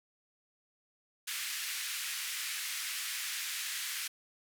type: band-pass noise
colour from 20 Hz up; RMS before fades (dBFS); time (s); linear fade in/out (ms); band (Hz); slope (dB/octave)
pink; -38; 1.27-4.08; 10; 1700 to 15000; 24
effects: none